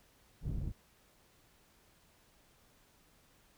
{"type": "low-pass noise", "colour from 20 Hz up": "pink", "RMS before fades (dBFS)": -37, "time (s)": [0.41, 0.73], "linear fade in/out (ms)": 50, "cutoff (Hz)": 150, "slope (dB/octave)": 12, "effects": ["pink hiss -67 dBFS RMS until 3.57 s"]}